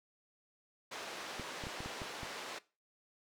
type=band-pass noise; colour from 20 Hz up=pink; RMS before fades=-45 dBFS; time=0.91-2.59 s; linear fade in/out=10 ms; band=430 to 5600 Hz; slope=12 dB/octave
type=clicks; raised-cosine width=3 ms; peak=-31 dBFS; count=7; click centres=1.397 / 1.638 / 1.669 / 1.805 / 1.86 / 2.018 / 2.232 s
effects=noise-tail reverb RT60 0.3 s tail -19 dB re dry